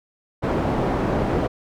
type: low-pass noise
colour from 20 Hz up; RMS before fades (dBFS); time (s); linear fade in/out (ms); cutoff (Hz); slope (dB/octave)
white; -22; 0.42-1.48; 20; 570; 12
effects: none